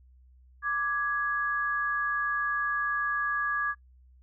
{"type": "tone pair together", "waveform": "sine", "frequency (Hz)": [1174.7, 1668], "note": ["D6", "G#6"], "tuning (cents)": [0, 7], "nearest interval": "tritone", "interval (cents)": 607, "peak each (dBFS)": [-30, -28], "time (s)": [0.62, 3.75], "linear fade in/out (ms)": 50, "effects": ["noise-tail reverb RT60 0.1 s tail -24 dB re dry", "added 63 Hz sine -54 dBFS peak until 4.22 s"]}